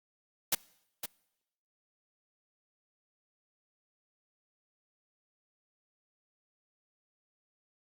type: noise with echo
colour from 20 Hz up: white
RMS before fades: -27 dBFS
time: 0.52-0.55 s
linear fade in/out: 5 ms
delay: 510 ms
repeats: 1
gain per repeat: -9 dB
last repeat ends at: 1.06 s
effects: noise-tail reverb RT60 0.9 s tail -24 dB re dry + Opus 48 kbps